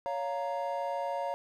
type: chord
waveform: triangle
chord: Bb minor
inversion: first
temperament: just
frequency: 559.4 / 699.2 / 932.3 Hz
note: Db5 / F5 / Bb5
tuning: +16 / +2 / 0 cents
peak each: -33 / -34 / -34 dBFS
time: 0.06-1.34 s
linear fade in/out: 0 ms
effects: none